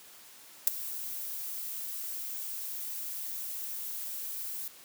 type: noise with ADSR envelope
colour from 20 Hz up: violet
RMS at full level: -19 dBFS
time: 0.67-4.68 s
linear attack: 5 ms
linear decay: 10 ms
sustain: -19 dB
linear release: 3 ms
effects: white hiss -53 dBFS RMS until 4.84 s + high-pass 150 Hz 12 dB/octave